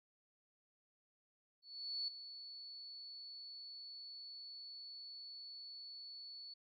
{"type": "tone with ADSR envelope", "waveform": "sine", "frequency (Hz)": 4435, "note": "C#8", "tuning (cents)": 0, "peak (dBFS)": -37, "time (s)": [1.62, 6.54], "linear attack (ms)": 460, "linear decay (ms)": 4, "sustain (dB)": -12, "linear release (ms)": 7, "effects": []}